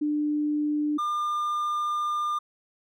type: tone pair in turn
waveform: sine / triangle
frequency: 298.1 / 1202.4 Hz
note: D4 / D6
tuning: +26 / +40 cents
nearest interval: 2 octaves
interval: 2414 cents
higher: second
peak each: -23 dBFS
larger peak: neither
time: 0.01-0.98 / 0.98-2.39 s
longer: second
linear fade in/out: 10 ms
effects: none